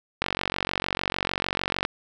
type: click train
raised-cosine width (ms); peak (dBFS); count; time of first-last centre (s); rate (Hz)
0.3; -8; 77; 0.22-1.851; 46.6
effects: none